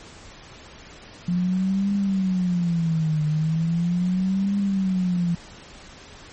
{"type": "tone with vibrato", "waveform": "sine", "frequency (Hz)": 174.61, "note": "F3", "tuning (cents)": 0, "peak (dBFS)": -19, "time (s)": [1.28, 5.35], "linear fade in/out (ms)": 5, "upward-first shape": "triangle", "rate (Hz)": 0.38, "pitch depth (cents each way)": 250, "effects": ["pink hiss -44 dBFS RMS until 6.32 s", "MP3 32 kbps"]}